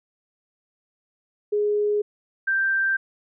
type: tone pair in turn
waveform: sine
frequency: 416.1 / 1571 Hz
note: G#4 / G6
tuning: +3 / +3 cents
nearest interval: octave + major seventh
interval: 2300 cents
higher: second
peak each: -19 dBFS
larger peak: neither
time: 1.52-2.02 / 2.47-2.97 s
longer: neither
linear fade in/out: 10 ms
effects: none